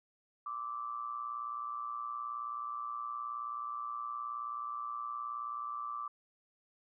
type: tone with amplitude modulation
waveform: sine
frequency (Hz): 1169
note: D6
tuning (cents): -8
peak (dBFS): -34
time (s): 0.46-6.08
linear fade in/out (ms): 5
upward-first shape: sine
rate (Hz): 119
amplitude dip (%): 65
effects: none